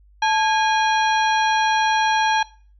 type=harmonic tone with a mistuned harmonic; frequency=819 Hz; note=G#5; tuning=24 cents flat; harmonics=1 / 2 / 3 / 4 / 5 / 7; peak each=-17 / -23 / -27 / -29 / -31 / -34 dBFS; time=0.22-2.43 s; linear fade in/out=5 ms; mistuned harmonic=1; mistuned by=+110 cents; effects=noise-tail reverb RT60 0.4 s tail -20 dB re dry + added 50 Hz sine -49 dBFS peak until 2.79 s